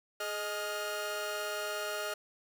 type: tone cluster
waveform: sawtooth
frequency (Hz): 420.3 / 622 / 1414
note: G#4 / D#5 / F6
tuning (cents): +21 / -1 / +21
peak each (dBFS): -37 / -34 / -35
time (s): 0.2-2.14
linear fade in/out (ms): 5
effects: none